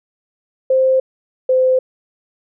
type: tone pair in turn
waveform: sine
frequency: 523.3 / 515.5 Hz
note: C5 / C5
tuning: 0 / -26 cents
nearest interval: unison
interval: 26 cents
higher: first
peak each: -10 dBFS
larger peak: neither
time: 0.7-1 / 1.49-1.79 s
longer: neither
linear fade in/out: 5 ms
effects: none